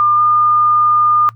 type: tone with pitch glide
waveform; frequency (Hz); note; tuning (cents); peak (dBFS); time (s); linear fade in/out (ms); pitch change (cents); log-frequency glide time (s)
sine; 1200 to 1212.5; D6 to D#6; +37 to -45; -9; 0-1.29; 0; +18; 0.15-0.21
effects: noise-tail reverb RT60 0.1 s tail -19 dB re dry + added 113 Hz sine -36 dBFS peak until 1.35 s